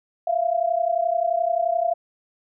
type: tone pair together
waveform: sine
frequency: 667 / 698.5 Hz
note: E5 / F5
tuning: +20 / 0 cents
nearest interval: minor second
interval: 80 cents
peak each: -22 / -22 dBFS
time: 0.27-1.94 s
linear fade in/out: 5 ms
effects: none